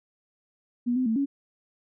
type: tone with pitch steps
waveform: sine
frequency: 242.1 / 256 / 223.1 / 278.7 Hz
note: B3 / C4 / A3 / C#4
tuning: -34 / -38 / +24 / +9 cents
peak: -22 dBFS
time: 0.86-1.26 s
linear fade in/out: 20 ms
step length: 100 ms
effects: none